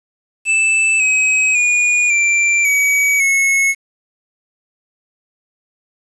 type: tone with pitch steps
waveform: square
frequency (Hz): 2637 / 2540 / 2446 / 2356 / 2269 / 2186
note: E7 / D#7 / D#7 / D7 / C#7 / C#7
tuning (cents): 0 / +35 / -30 / +5 / +40 / -25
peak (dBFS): -12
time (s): 0.45-3.75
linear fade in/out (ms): 50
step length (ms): 550
effects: resampled to 24000 Hz + 7-bit